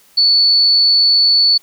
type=tone; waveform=sine; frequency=4454 Hz; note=C#8; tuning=7 cents sharp; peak=-8 dBFS; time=0.17-1.58 s; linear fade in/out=10 ms; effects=white hiss -50 dBFS RMS until 1.62 s